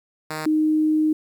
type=tone pair in turn; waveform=5% pulse / sine; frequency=155.56 / 309.6 Hz; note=D#3 / D#4; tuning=0 / -9 cents; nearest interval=octave; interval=1191 cents; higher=second; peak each=-16 dBFS; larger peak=neither; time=0.3-0.46 / 0.46-1.13 s; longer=second; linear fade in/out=5 ms; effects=9-bit